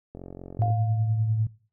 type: click train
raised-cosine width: 2 ms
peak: -26 dBFS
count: 26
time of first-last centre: 0.15-0.703 s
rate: 45.2 Hz
type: tone with tremolo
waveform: sine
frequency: 110 Hz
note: A2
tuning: in tune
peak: -19 dBFS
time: 0.59-1.47 s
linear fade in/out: 5 ms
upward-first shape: triangle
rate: 10 Hz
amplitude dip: 45%
type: tone with exponential decay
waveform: sine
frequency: 706 Hz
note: F5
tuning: 19 cents sharp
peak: -25 dBFS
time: 0.62-1.45 s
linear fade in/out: 0 ms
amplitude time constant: 180 ms
effects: noise-tail reverb RT60 0.4 s tail -20 dB re dry